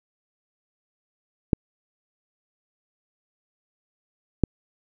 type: clicks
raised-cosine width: 3 ms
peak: -4 dBFS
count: 2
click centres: 1.532 / 4.437 s
effects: none